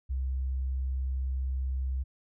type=tone; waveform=sine; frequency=65.4 Hz; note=C2; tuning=in tune; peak=-28 dBFS; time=0.09-2.04 s; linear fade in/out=20 ms; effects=none